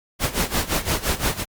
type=noise with tremolo; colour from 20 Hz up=pink; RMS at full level=-20 dBFS; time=0.19-1.45 s; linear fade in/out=50 ms; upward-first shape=sine; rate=5.8 Hz; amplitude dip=85%; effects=Opus 48 kbps